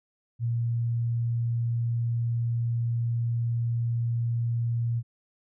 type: tone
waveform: sine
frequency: 117.4 Hz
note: A#2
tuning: 13 cents sharp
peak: -24 dBFS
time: 0.39-5.03 s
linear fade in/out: 50 ms
effects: none